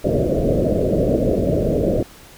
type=low-pass noise; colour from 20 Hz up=white; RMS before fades=-18 dBFS; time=0.04-2.03 s; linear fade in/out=5 ms; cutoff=640 Hz; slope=96 dB/octave; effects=pink hiss -44 dBFS RMS until 2.37 s